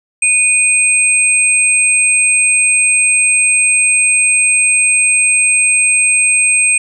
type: tone pair together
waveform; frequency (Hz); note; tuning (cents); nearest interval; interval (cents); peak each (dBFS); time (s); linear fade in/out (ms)
sine; 2475 / 8325; D#7 / C9; -10 / -10; octave + major sixth; 2100; -11; 0.22-6.78; 5
effects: none